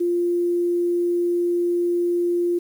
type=tone with quantisation; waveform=sine; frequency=348.6 Hz; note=F4; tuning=3 cents flat; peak=-18 dBFS; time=0-2.59 s; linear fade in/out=10 ms; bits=8; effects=none